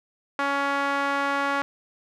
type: tone with band-pass filter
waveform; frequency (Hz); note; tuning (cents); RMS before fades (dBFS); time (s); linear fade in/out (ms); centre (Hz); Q
sawtooth; 280; C#4; +18; -25; 0.39-1.62; 0; 1300; 1.6
effects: none